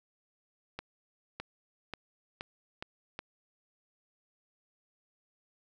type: accelerating click train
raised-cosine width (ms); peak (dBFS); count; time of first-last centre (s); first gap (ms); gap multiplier
0.3; -22; 6; 0.79-3.191; 610; 0.88
effects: none